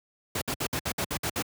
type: noise bursts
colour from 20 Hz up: pink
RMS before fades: -29 dBFS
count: 9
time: 0.35-1.424 s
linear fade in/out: 5 ms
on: 66 ms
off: 60 ms
effects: high-pass 80 Hz 12 dB/octave